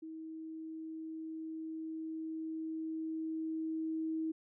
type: tone with level ramp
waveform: sine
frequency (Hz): 319.5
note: D#4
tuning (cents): +46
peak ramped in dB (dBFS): -43 to -33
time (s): 0.02-4.32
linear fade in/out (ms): 10
effects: none